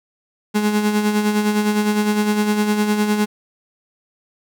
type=tone with tremolo; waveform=35% pulse; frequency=210 Hz; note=G#3; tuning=19 cents sharp; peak=-12 dBFS; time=0.54-3.26 s; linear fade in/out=20 ms; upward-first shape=sine; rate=9.8 Hz; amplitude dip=50%; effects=none